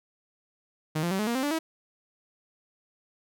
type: tone with pitch steps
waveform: sawtooth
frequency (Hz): 155.56 / 172.6 / 191.52 / 212.5 / 235.8 / 261.6 / 290.3 / 322.1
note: D#3 / F3 / G3 / G#3 / A#3 / C4 / D4 / E4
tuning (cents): 0 / -20 / -40 / +40 / +20 / 0 / -20 / -40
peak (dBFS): -22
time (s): 0.95-1.59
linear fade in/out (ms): 10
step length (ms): 80
effects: none